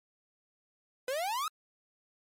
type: exponential sweep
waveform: 45% pulse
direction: up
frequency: 493.4 to 1318.5 Hz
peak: -31 dBFS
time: 1.08-1.48 s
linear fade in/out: 2 ms
effects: MP3 64 kbps